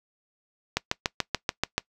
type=click train; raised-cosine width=0.2 ms; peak=-6 dBFS; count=8; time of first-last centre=0.77-1.78 s; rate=6.93 Hz; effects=noise-tail reverb RT60 0.1 s tail -22 dB re dry